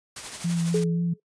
white noise with tremolo, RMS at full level -34 dBFS, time 0.16-0.84 s, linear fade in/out 5 ms, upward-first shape triangle, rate 12 Hz, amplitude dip 55%
sine tone with vibrato, 169.7 Hz, F3, 49 cents flat, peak -22 dBFS, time 0.44-1.14 s, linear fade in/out 10 ms, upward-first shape sine, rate 3.8 Hz, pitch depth 24 cents each way
sine tone with exponential decay, 425.9 Hz, G#4, 44 cents sharp, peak -19 dBFS, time 0.74-1.2 s, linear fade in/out 5 ms, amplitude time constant 100 ms
effects noise-tail reverb RT60 0.1 s tail -21 dB re dry + resampled to 22050 Hz

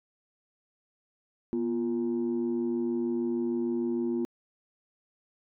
sine tone pair together, 241.5 / 348 Hz, B3 / F4, -39 / -6 cents, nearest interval tritone, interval 633 cents, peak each -28 dBFS, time 1.53-4.25 s, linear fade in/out 0 ms, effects tanh soft clip ceiling -22 dBFS

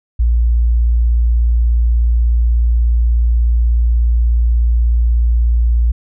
sine tone, 58.27 Hz, A#1, in tune, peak -9 dBFS, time 0.19-5.92 s, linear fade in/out 10 ms, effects none

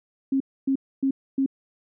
sine tone bursts, 269.9 Hz, C#4, 46 cents flat, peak -19 dBFS, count 4, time 0.32-1.462 s, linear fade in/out 5 ms, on 83 ms, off 270 ms, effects none

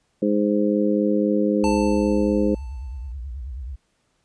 harmonic tone, 103.83 Hz, G#2, in tune, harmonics 2 / 3 / 4 / 5, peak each -21 / -22 / -25 / -24 dBFS, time 0.22-2.55 s, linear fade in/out 5 ms
sine tone with vibrato, 64 Hz, C2, 38 cents flat, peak -29 dBFS, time 1.63-3.76 s, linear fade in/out 10 ms, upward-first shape triangle, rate 9.3 Hz, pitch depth 270 cents each way
square tone with exponential decay, 885 Hz, A5, 10 cents sharp, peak -23 dBFS, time 1.64-3.12 s, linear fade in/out 0 ms, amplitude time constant 320 ms
effects pink hiss -68 dBFS RMS until 4.24 s + resampled to 22050 Hz

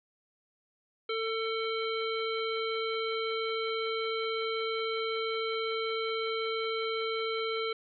harmonic tone, 447.3 Hz, A4, 28 cents sharp, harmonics 1 / 3 / 5 / 7 / 9, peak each -32 / -37 / -39 / -40 / -42 dBFS, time 1.09-7.73 s, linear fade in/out 5 ms, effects none

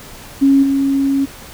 sine tone with level steps, 274.5 Hz, C#4, 17 cents flat, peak -7 / -12 dBFS, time 0.41-1.26 s, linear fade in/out 20 ms, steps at 0.62 s, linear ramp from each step 20 ms, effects pink hiss -36 dBFS RMS until 1.53 s

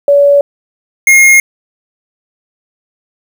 sine / square tone pair in turn, 569 / 2143 Hz, C#5 / C7, +45 / +41 cents, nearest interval octave + major seventh, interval 2296 cents, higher second, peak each -3 dBFS, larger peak neither, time 0.08-0.41 / 1.07-1.4 s, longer neither, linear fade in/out 2 ms, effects 7-bit

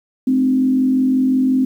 sine tone with frequency modulation, 260 Hz, C4, 11 cents flat, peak -12 dBFS, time 0.27-1.65 s, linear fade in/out 5 ms, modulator 45.6 Hz, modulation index 0.47, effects 8-bit

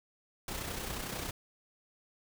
pink noise with amplitude modulation, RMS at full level -37 dBFS, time 0.48-1.31 s, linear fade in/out 2 ms, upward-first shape sine, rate 31.1 Hz, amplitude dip 45%, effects none

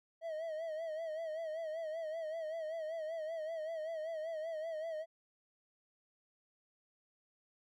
triangle tone with vibrato, 640 Hz, D#5, 49 cents sharp, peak -36 dBFS, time 0.21-5.06 s, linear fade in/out 50 ms, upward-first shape sine, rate 5.2 Hz, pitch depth 74 cents each way, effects none

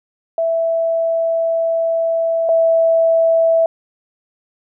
sine tone pair in turn, 660 / 657.6 Hz, E5 / E5, +2 / -4 cents, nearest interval unison, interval 6 cents, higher first, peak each -14 / -10 dBFS, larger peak second, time 0.38-2.49 / 2.49-3.66 s, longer first, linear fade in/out 2 ms, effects none

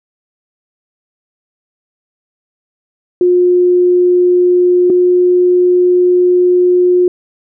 sine tone pair in turn, 357.8 / 359.1 Hz, F4 / F4, +42 / +48 cents, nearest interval unison, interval 6 cents, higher second, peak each -6 dBFS, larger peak neither, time 3.21-4.9 / 4.9-7.08 s, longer second, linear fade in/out 2 ms, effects none

